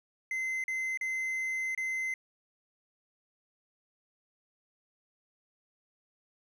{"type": "tone with dropouts", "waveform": "triangle", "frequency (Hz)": 2062, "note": "C7", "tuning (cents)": -26, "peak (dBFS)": -29, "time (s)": [0.31, 2.14], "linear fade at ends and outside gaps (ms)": 2, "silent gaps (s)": [[0.64, 0.68], [0.974, 1.011], [1.749, 1.776]], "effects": []}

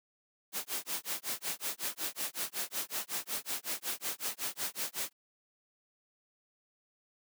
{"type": "noise with tremolo", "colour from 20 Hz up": "white", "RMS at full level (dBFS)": -34, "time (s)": [0.52, 5.13], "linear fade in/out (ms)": 50, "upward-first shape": "sine", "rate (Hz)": 5.4, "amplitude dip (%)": 100, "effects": ["high-pass 200 Hz 12 dB/octave"]}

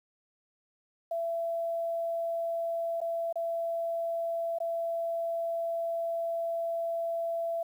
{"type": "tone with dropouts", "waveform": "sine", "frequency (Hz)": 670, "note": "E5", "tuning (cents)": 28, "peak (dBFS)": -29, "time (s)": [1.11, 7.63], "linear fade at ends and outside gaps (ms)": 5, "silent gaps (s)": [[3.005, 3.014], [3.327, 3.356], [4.586, 4.602]], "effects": ["10-bit"]}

